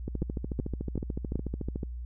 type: two click trains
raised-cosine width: 3 ms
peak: -20 / -17 dBFS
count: 25 / 4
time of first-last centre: 0.08-1.832 / 0.22-1.356 s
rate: 13.7 / 2.64 Hz
effects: added 60 Hz sine -35 dBFS peak until 2.05 s